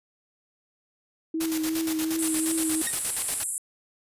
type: tone with vibrato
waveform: sine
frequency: 320 Hz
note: D#4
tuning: 49 cents sharp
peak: -25 dBFS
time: 1.34-2.82 s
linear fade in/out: 5 ms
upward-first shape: triangle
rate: 2.7 Hz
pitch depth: 31 cents each way
type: noise with tremolo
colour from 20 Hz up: white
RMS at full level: -31 dBFS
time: 1.4-3.44 s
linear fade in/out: 10 ms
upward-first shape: square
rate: 8.5 Hz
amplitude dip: 65%
type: band-pass noise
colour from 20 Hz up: white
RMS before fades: -31 dBFS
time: 2.19-3.58 s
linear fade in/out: 0 ms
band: 7600 to 11000 Hz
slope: 96 dB/octave
type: tone with exponential decay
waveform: sawtooth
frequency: 1864.7 Hz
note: A#6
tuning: in tune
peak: -23 dBFS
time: 2.87-2.97 s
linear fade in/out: 1 ms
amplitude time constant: 20 ms
effects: resampled to 32000 Hz